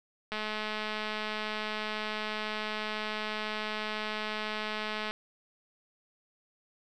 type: click train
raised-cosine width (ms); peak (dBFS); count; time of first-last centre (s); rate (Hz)
0.3; -19; 1026; 0.32-5.11; 214
effects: none